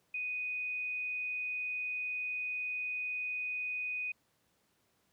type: tone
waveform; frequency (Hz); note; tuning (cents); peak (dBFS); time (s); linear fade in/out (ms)
sine; 2489; D#7; 0; -34; 0.14-4.12; 5
effects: pink hiss -74 dBFS RMS until 5.12 s + high-pass 100 Hz 12 dB/octave